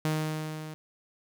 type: tone with level ramp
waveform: sawtooth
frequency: 155.56 Hz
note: D#3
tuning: in tune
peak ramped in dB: -21 to -35 dBFS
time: 0.05-0.74 s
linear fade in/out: 0 ms
effects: none